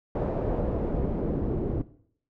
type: noise with low-pass filter sweep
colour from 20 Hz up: pink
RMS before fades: -28 dBFS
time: 0.15-1.82 s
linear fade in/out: 5 ms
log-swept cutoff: 610 to 360 Hz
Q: 1.5
effects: noise-tail reverb RT60 0.6 s tail -17 dB re dry